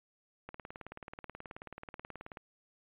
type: click train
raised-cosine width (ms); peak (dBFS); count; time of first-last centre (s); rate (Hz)
0.5; -29; 36; 0.49-2.372; 18.6
effects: resampled to 8000 Hz